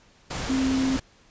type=tone in noise; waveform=sine; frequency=263.8 Hz; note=C4; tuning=14 cents sharp; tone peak=-21 dBFS; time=0.49-0.97 s; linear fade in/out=10 ms; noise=pink; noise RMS=-31 dBFS; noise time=0.3-1 s; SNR=+7 dB; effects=pink hiss -57 dBFS RMS until 1.3 s + resampled to 16000 Hz